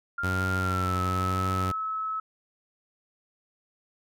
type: tone with pitch glide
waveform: sine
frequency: 1396.9 to 1295.8 Hz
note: F6 to E6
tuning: 0 to -30 cents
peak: -28 dBFS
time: 0.18-2.2 s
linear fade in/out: 5 ms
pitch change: -130 cents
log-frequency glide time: 0.58-1.01 s
type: tone with vibrato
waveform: sawtooth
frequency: 92.5 Hz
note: F#2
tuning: in tune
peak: -23 dBFS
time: 0.23-1.72 s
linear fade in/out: 10 ms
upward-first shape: triangle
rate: 1 Hz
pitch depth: 26 cents each way
effects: none